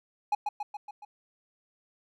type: tone with echo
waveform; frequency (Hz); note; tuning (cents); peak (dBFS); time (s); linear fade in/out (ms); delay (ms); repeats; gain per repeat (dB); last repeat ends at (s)
triangle; 833; G#5; +5; -21; 0.32-0.35; 5; 140; 5; -4; 1.05
effects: none